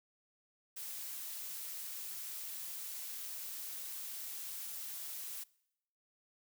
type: noise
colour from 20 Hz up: blue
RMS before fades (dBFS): -44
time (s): 0.76-5.44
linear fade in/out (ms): 10
effects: noise-tail reverb RT60 0.8 s tail -23 dB re dry